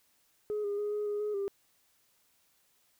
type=tone with pitch steps; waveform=sine; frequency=420.9 / 406.6 / 415.4 / 418.2 / 413.6 / 420.1 / 397.2 Hz; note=G#4 / G#4 / G#4 / G#4 / G#4 / G#4 / G4; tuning=+23 / -37 / 0 / +12 / -7 / +20 / +23 cents; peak=-29 dBFS; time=0.5-1.48 s; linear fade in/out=0 ms; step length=140 ms; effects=tanh soft clip ceiling -28 dBFS + white hiss -70 dBFS RMS until 2.99 s